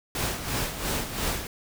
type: noise with tremolo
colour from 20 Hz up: pink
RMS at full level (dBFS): -27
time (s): 0.15-1.47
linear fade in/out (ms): 2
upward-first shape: sine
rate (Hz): 2.9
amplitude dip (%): 65
effects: none